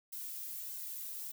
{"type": "noise with flanger", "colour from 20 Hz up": "violet", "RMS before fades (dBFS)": -43, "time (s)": [0.12, 1.32], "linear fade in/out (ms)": 10, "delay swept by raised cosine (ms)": [1.9, 2.49], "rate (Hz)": 1.6, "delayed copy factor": 0.95, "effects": []}